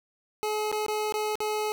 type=tone with dropouts; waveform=25% pulse; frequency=426 Hz; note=G#4; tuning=44 cents sharp; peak=-23 dBFS; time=0.43-1.72 s; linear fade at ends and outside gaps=0 ms; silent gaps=0.716-0.726 / 0.864-0.883 / 1.123-1.14 / 1.355-1.404 s; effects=none